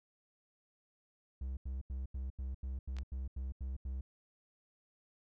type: tone bursts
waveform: triangle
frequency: 65.41 Hz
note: C2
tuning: in tune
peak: -35 dBFS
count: 11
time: 1.41-4.01 s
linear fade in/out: 5 ms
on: 160 ms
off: 84 ms
type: clicks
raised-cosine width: 0.2 ms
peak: -37 / -31 dBFS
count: 2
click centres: 2.967 / 2.986 s
effects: none